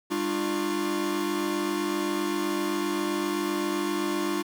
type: tone cluster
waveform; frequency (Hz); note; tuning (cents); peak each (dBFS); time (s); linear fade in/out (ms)
45% pulse; 200.7 / 300.1 / 347.8 / 1100; G3 / D4 / F4 / C#6; +41 / +38 / -7 / -14; -35 / -30 / -29 / -37; 0.1-4.43; 20
effects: 9-bit